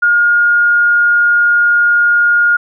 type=tone; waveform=sine; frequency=1424 Hz; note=F6; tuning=33 cents sharp; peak=-7 dBFS; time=0.02-2.57 s; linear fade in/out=10 ms; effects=none